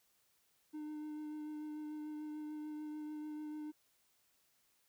triangle tone with vibrato, 303.3 Hz, D#4, 44 cents flat, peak -40 dBFS, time 0.73-3.72 s, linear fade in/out 20 ms, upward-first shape triangle, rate 6.8 Hz, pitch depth 17 cents each way, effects white hiss -75 dBFS RMS until 4.88 s

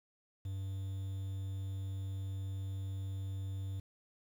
triangle tone with quantisation, 96.5 Hz, G2, 27 cents flat, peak -35 dBFS, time 0.45-3.8 s, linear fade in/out 5 ms, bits 10, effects none

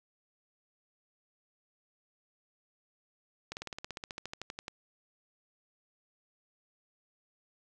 slowing click train, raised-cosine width 0.2 ms, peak -22 dBFS, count 18, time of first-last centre 3.52-4.681 s, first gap 49 ms, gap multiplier 1.04, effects none

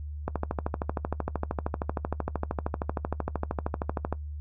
click train, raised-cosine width 1 ms, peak -14 dBFS, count 51, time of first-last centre 0.28-4.126 s, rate 13 Hz, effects noise-tail reverb RT60 0.1 s tail -19 dB re dry + added 74 Hz sine -34 dBFS peak until 4.4 s

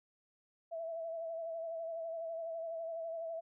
sine tone with vibrato, 659.3 Hz, E5, in tune, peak -38 dBFS, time 0.71-3.41 s, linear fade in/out 20 ms, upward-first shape sine, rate 12 Hz, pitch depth 36 cents each way, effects none

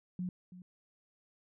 sine tone with echo, 180.9 Hz, F#3, 39 cents flat, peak -34 dBFS, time 0.19-0.29 s, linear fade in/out 2 ms, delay 330 ms, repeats 1, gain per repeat -14 dB, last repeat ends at 0.62 s, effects none

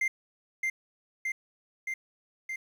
triangle tone with echo, 2093 Hz, C7, in tune, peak -23 dBFS, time 0.01-0.08 s, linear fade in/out 5 ms, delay 620 ms, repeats 4, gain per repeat -2 dB, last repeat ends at 2.56 s, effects 10-bit

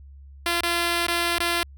5% pulse tone with dropouts, 343 Hz, F4, 31 cents flat, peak -10 dBFS, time 0.46-1.63 s, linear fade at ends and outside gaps 1 ms, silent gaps 0.607-0.633 / 1.067-1.083 / 1.384-1.402 s, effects added 69 Hz sine -42 dBFS peak until 1.77 s

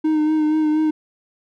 triangle tone with vibrato, 308.6 Hz, D#4, 14 cents flat, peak -13 dBFS, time 0.04-0.91 s, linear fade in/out 10 ms, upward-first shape sine, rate 4.2 Hz, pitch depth 26 cents each way, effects none

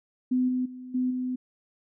sine tone with level steps, 253.2 Hz, B3, 43 cents sharp, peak -21 / -24 / -38 / -23 / -27 dBFS, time 0.31-1.36 s, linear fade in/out 10 ms, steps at 0.48 / 0.65 / 0.94 / 1.1 s, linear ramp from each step 10 ms, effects none

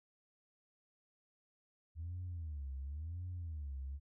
sine tone with vibrato, 77.78 Hz, D#2, in tune, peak -39 dBFS, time 1.95-4 s, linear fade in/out 50 ms, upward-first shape sine, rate 0.94 Hz, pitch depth 260 cents each way, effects tanh soft clip ceiling -37 dBFS

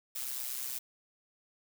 blue noise with amplitude modulation, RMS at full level -35 dBFS, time 0.15-0.79 s, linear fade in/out 10 ms, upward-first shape sine, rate 128 Hz, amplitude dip 65%, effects none

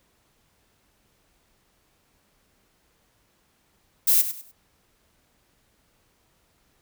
violet noise with echo, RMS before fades -18 dBFS, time 4.07-4.22 s, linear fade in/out 10 ms, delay 99 ms, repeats 3, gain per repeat -11 dB, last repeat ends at 4.517 s, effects pink hiss -66 dBFS RMS until 6.81 s

